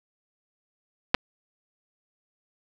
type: clicks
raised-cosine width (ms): 0.3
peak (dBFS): -3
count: 2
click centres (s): 1.144 / 1.148
effects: none